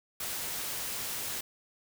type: noise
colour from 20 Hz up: white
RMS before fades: -36 dBFS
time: 0.2-1.41 s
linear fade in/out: 5 ms
effects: none